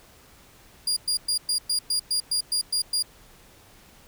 30% pulse tone bursts, 4826 Hz, D8, 46 cents sharp, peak -19 dBFS, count 11, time 0.87-3.026 s, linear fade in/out 5 ms, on 96 ms, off 110 ms, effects pink hiss -53 dBFS RMS until 4.07 s

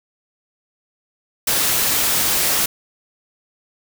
white noise, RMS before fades -18 dBFS, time 1.47-2.66 s, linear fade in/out 5 ms, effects none

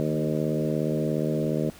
harmonic tone with a mistuned harmonic, 77 Hz, D#2, 17 cents flat, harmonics 2 / 3 / 4 / 5 / 6 / 7 / 8, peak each -28 / -30 / -31 / -32 / -33 / -33 / -34 dBFS, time 0-1.7 s, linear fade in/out 0 ms, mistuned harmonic 3, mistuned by -19 cents, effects pink hiss -49 dBFS RMS until 1.79 s

